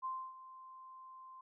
sine tone with ADSR envelope, 1043 Hz, C6, 6 cents flat, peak -36 dBFS, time 0.02-1.41 s, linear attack 30 ms, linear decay 280 ms, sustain -15 dB, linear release 4 ms, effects none

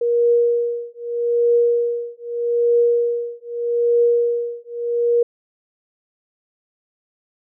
sine tone with tremolo, 474.2 Hz, A#4, 30 cents sharp, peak -11 dBFS, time 0.01-5.23 s, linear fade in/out 5 ms, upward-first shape triangle, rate 0.81 Hz, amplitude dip 100%, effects none

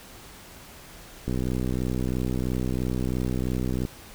click train, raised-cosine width 3 ms, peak -15 dBFS, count 163, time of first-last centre 1.28-3.851 s, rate 63 Hz, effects pink hiss -46 dBFS RMS until 4.14 s

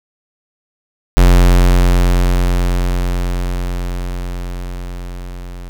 square tone with level ramp, 44.58 Hz, F1, 36 cents sharp, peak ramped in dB -5 to -28 dBFS, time 1.17-5.69 s, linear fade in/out 0 ms, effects none

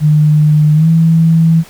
sine tone with pitch glide, 151.6 to 163.42 Hz, D#3 to E3, -45 to -15 cents, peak -5 dBFS, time 0-1.64 s, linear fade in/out 50 ms, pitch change +130 cents, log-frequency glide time 0.74-0.88 s, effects pink hiss -38 dBFS RMS until 1.69 s

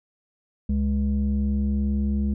sine tone pair together, 69.31 / 207.7 Hz, C#2 / G#3, 0 / 0 cents, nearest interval octave + perfect fifth, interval 1900 cents, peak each -21 / -22 dBFS, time 0.69-2.34 s, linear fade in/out 5 ms, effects tanh soft clip ceiling -17 dBFS

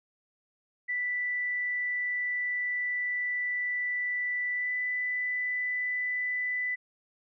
sine tone with pitch glide, 1975.5 to 1991.5 Hz, B6 to B6, 0 to +14 cents, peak -28 dBFS, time 0.88-6.76 s, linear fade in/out 20 ms, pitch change +14 cents, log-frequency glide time 4.54-4.72 s, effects none

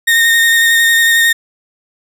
35% pulse tone with vibrato, 1843 Hz, A#6, 20 cents flat, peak -6 dBFS, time 0.07-1.33 s, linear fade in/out 10 ms, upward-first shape square, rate 11 Hz, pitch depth 12 cents each way, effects 8-bit

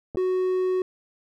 clicks, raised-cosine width 2 ms, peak -21 dBFS, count 2, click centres 0.148 / 0.157 s
triangle tone, 370 Hz, F#4, in tune, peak -19 dBFS, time 0.17-0.82 s, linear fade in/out 2 ms
effects none

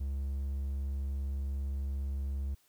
triangle tone, 68.7 Hz, C#2, 15 cents flat, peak -30 dBFS, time 0-2.55 s, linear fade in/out 10 ms, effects white hiss -69 dBFS RMS until 2.68 s

